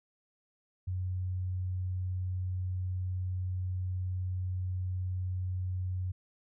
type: tone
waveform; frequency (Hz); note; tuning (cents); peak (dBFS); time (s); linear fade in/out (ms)
sine; 91.9; F#2; -11; -31; 0.87-6.12; 10
effects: none